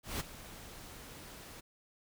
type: noise with ADSR envelope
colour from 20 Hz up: pink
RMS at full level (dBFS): -36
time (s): 0.03-1.61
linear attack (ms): 170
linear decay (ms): 19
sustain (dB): -14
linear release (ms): 15
effects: none